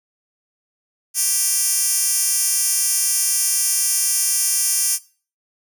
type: tone with high-pass filter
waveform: 10% pulse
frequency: 392 Hz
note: G4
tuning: in tune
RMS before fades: -19 dBFS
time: 1.14-4.99 s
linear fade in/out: 50 ms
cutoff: 8000 Hz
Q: 1.9
effects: noise-tail reverb RT60 0.4 s tail -19 dB re dry